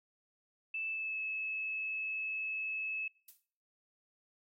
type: tone with pitch glide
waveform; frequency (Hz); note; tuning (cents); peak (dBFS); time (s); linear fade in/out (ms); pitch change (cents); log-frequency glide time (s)
sine; 2637 to 2596; E7 to E7; 0 to -27; -35; 0.74-3.08; 5; -27; 0.89-1.18
type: noise with exponential decay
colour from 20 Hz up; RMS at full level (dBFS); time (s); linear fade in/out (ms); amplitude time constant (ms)
violet; -47; 3.28-3.46; 5; 37
effects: noise-tail reverb RT60 0.7 s tail -25 dB re dry + AAC 48 kbps